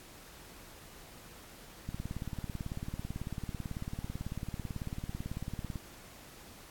click train, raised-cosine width 5 ms, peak -25 dBFS, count 71, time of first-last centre 1.89-5.757 s, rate 18.1 Hz, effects pink hiss -53 dBFS RMS until 6.7 s + AAC 64 kbps

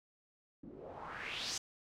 white noise with low-pass filter sweep, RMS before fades -44 dBFS, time 0.63-1.58 s, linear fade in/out 5 ms, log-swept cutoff 240 to 6700 Hz, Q 3.1, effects none

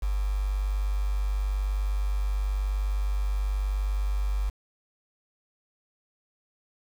sine tone with quantisation, 49.52 Hz, G1, 18 cents sharp, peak -24 dBFS, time 0.02-4.5 s, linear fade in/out 10 ms, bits 7, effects none

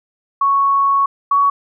sine tone pair in turn, 1108.7 / 1122.9 Hz, C#6 / C#6, 0 / +22 cents, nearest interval unison, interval 22 cents, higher second, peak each -11 / -10 dBFS, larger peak second, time 0.41-1.06 / 1.31-1.5 s, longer first, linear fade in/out 5 ms, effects none

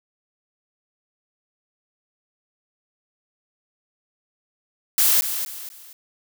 blue noise with echo, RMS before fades -17 dBFS, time 4.98-5.21 s, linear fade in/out 2 ms, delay 240 ms, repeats 3, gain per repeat -9 dB, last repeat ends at 5.93 s, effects none

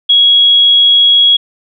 sine tone, 3322 Hz, G#7, in tune, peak -4 dBFS, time 0.09-1.37 s, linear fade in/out 10 ms, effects none

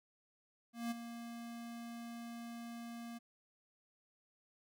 square tone with ADSR envelope, 234 Hz, A#3, 7 cents sharp, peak -36 dBFS, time 0.73-3.19 s, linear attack 180 ms, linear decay 19 ms, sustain -10 dB, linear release 19 ms, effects none

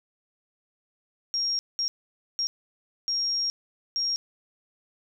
sine tone bursts at uneven times, 5580 Hz, F8, 2 cents flat, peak -24 dBFS, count 5, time 1.34-1.59 / 1.79-1.88 / 2.39-2.47 / 3.08-3.5 / 3.96-4.16 s, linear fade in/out 0 ms, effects none

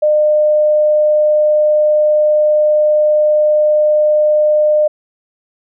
sine tone, 605 Hz, D#5, 49 cents flat, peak -8 dBFS, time 0.02-4.88 s, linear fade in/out 10 ms, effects none

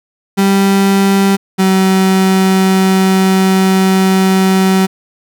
35% pulse tone pair in turn, 196 / 189.76 Hz, G3 / F#3, 0 / +44 cents, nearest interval minor second, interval 56 cents, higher first, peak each -6 dBFS, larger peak neither, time 0.37-1.37 / 1.58-4.87 s, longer second, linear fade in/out 20 ms, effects none

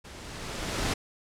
pink noise with level ramp, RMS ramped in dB -46 to -27 dBFS, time 0.04-0.94 s, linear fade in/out 10 ms, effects low-pass 8000 Hz 12 dB/octave

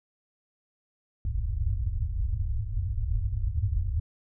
white low-pass noise, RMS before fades -28 dBFS, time 1.25-4 s, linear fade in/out 2 ms, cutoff 110 Hz, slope 96 dB/octave, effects none

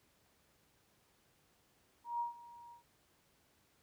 sine tone with ADSR envelope, 947 Hz, A#5, 27 cents sharp, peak -33 dBFS, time 2.04-2.83 s, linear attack 160 ms, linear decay 130 ms, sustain -19 dB, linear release 110 ms, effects pink hiss -72 dBFS RMS until 3.82 s + high-pass 60 Hz 12 dB/octave

